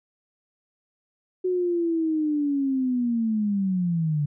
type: linear sweep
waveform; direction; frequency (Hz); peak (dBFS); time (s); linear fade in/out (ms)
sine; down; 370 to 143.6; -21; 1.44-4.26; 10
effects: none